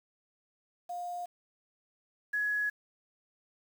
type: tone pair in turn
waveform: sine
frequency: 707 / 1681.5 Hz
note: F5 / G#6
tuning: +21 / +21 cents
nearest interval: octave + minor third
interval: 1500 cents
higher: second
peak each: -35 / -28 dBFS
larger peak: second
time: 0.89-1.26 / 2.33-2.7 s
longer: neither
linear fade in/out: 10 ms
effects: 9-bit